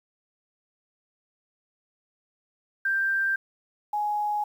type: tone pair in turn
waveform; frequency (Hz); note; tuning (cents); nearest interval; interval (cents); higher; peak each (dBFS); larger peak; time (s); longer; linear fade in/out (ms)
sine; 1577 / 835.4; G6 / G#5; +10 / +10; major seventh; 1100; first; -22 / -24; first; 2.85-3.36 / 3.93-4.44; neither; 5
effects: 9-bit